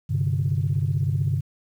sine chord, G suspended fourth, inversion none, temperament equal, 98 / 130.81 / 146.83 Hz, G2 / C3 / D3, 0 / 0 / 0 cents, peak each -24 dBFS, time 0.09-1.41 s, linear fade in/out 20 ms, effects tanh soft clip ceiling -13 dBFS + 9-bit

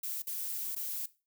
violet noise with dropouts, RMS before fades -37 dBFS, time 0.03-1.06 s, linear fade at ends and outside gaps 5 ms, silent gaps 0.221-0.269 / 0.75-0.761 s, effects noise-tail reverb RT60 0.3 s tail -18 dB re dry

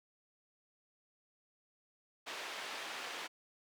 white band-pass noise, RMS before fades -44 dBFS, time 2.26-3.28 s, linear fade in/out 20 ms, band 410 to 3100 Hz, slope 12 dB/octave, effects none

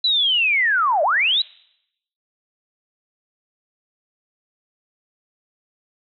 sine linear two-way sweep, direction down then up, 4022 to 567 to 4022 Hz, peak -15 dBFS, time 0.04-1.42 s, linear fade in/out 5 ms, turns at 1.03 s, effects noise-tail reverb RT60 0.8 s tail -24 dB re dry

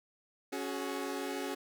sawtooth chord, C# suspended fourth, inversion none, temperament equal with one note detuned, 277.2 / 370 / 423.1 Hz, C#4 / F#4 / G#4, 0 / 0 / +32 cents, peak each -35 / -36 / -37 dBFS, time 0.52-1.55 s, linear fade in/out 10 ms, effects none

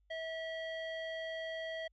square tone with low-pass filter, 648 Hz, E5, 30 cents flat, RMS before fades -41 dBFS, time 0.1-1.88 s, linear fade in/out 10 ms, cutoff 2700 Hz, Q 5.3, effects added 50 Hz sine -69 dBFS peak until 1.92 s

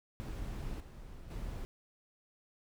brown noise with level steps, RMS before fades -40 / -49 / -41 dBFS, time 0.2-1.65 s, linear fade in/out 0 ms, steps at 0.8 / 1.3 s, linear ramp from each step 5 ms, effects none

